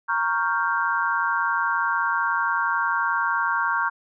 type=chord; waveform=sine; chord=G half-diminished seventh; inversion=first; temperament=equal; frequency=932.3 / 1108.7 / 1396.9 / 1568 Hz; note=Bb5 / Db6 / F6 / G6; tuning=0 / 0 / 0 / 0 cents; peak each=-26 dBFS; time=0.08-3.9 s; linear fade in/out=20 ms; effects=none